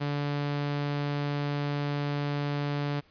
sawtooth tone, 144.5 Hz, D3, 28 cents flat, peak -24 dBFS, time 0-3.01 s, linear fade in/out 20 ms, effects pink hiss -62 dBFS RMS until 3.1 s + resampled to 11025 Hz

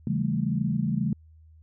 sine chord, A dominant seventh, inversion first, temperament just, 137.5 / 165 / 198 / 220 Hz, C#3 / E3 / G3 / A3, -14 / +2 / +18 / 0 cents, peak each -29 dBFS, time 0.07-1.13 s, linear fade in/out 2 ms, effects added 79 Hz sine -50 dBFS peak until 1.62 s

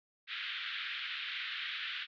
white band-pass noise, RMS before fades -40 dBFS, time 0.27-2.07 s, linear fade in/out 50 ms, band 1400 to 3700 Hz, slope 48 dB/octave, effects none

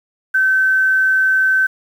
sine tone, 1537 Hz, G6, 35 cents flat, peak -11 dBFS, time 0.34-1.67 s, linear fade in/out 10 ms, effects 7-bit

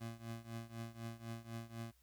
25% pulse tone with tremolo, 114.9 Hz, A#2, 25 cents flat, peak -38 dBFS, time 0-1.92 s, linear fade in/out 20 ms, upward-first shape triangle, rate 4 Hz, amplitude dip 90%, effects added 60 Hz sine -70 dBFS peak until 2.02 s + white hiss -75 dBFS RMS until 2.02 s

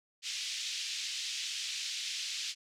pink band-pass noise, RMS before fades -38 dBFS, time 0.22-2.55 s, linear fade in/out 50 ms, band 2700 to 6600 Hz, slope 24 dB/octave, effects none

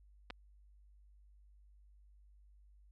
clicks, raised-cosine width 0.3 ms, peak -29 dBFS, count 2, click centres 0.302 / 0.306 s, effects added 50 Hz sine -60 dBFS peak until 2.91 s

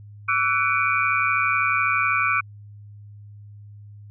sine tone cluster, 1145 / 1329 / 1485 / 2283 / 2415 Hz, D6 / E6 / F#6 / D7 / D7, -44 / +14 / +6 / -50 / +48 cents, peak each -25 dBFS, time 0.28-2.41 s, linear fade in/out 10 ms, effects added 103 Hz sine -40 dBFS peak until 4.1 s

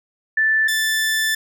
sine / sawtooth tone pair in turn, 1760 / 1760 Hz, A6 / A6, 0 / 0 cents, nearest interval unison, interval 0 cents, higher neither, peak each -14 dBFS, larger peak neither, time 0.37-0.68 / 0.68-1.35 s, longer second, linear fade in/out 5 ms, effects none

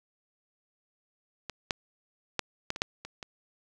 clicks, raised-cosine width 0.2 ms, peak -19 / -10 / -10 / -13 / -20 / -8 / -23 / -22 dBFS, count 8, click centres 1.497 / 1.708 / 2.393 / 2.704 / 2.761 / 2.819 / 3.05 / 3.228 s, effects none

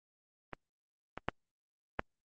clicks, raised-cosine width 0.5 ms, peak -24 / -23 / -14 / -16 dBFS, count 4, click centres 0.533 / 1.176 / 1.286 / 1.994 s, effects Opus 24 kbps

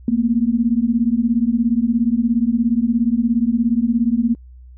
sine beating tone pair, 225.3 / 242.3 Hz, A3 / B3, +41 / -33 cents, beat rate 17 Hz, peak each -17 dBFS, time 0.08-4.35 s, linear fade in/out 2 ms, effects added 62 Hz sine -38 dBFS peak until 4.77 s

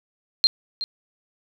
sine tone with echo, 4186 Hz, C8, in tune, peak -12 dBFS, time 0.44-0.47 s, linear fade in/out 0 ms, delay 370 ms, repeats 1, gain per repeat -13 dB, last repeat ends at 0.84 s, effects none

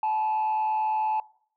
sine tone with frequency modulation, 866 Hz, A5, 28 cents flat, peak -21 dBFS, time 0.03-1.2 s, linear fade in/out 2 ms, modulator 109 Hz, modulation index 0.31, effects noise-tail reverb RT60 0.6 s tail -22 dB re dry + tanh soft clip ceiling -21 dBFS

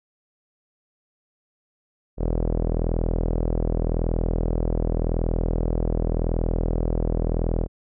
sawtooth tone with low-pass filter, 40.88 Hz, E1, 14 cents flat, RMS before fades -23 dBFS, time 2.17-7.68 s, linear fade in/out 50 ms, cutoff 530 Hz, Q 1.9, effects none

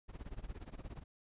brown noise with tremolo, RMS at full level -44 dBFS, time 0.08-1.04 s, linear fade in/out 20 ms, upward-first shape sine, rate 17 Hz, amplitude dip 90%, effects resampled to 8000 Hz

